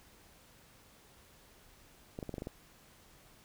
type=clicks; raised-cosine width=2 ms; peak=-26 dBFS; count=7; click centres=2.189 / 2.228 / 2.293 / 2.341 / 2.382 / 2.421 / 2.471 s; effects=pink hiss -61 dBFS RMS until 3.44 s